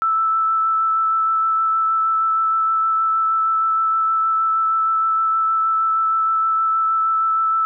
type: tone with vibrato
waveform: sine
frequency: 1318.5 Hz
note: E6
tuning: in tune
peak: -15 dBFS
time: 0.02-7.65 s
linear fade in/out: 0 ms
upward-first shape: sine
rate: 6.4 Hz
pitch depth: 9 cents each way
effects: none